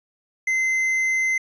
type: tone with tanh clipping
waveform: triangle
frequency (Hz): 2064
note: C7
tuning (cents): -24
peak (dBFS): -20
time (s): 0.47-1.38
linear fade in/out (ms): 5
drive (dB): 10
effects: resampled to 22050 Hz